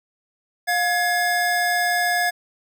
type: tone pair together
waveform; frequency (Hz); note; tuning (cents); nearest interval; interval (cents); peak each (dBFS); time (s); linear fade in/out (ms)
square; 709.3 / 1687; F5 / G#6; +27 / +27; octave + minor third; 1500; -22; 0.67-2.31; 20
effects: none